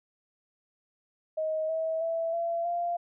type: tone with pitch steps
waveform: sine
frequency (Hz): 629 / 644.4 / 660.3 / 676.5 / 693.1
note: D#5 / E5 / E5 / E5 / F5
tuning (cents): +19 / -39 / +3 / +45 / -13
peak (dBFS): -27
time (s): 1.37-2.97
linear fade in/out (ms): 10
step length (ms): 320
effects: none